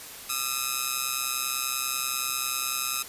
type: ring-modulated tone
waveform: 5% pulse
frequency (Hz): 1281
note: E6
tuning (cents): -50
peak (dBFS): -12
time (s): 0.29-3.03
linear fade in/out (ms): 10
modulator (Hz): 65.1
effects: white hiss -42 dBFS RMS until 3.08 s + resampled to 32000 Hz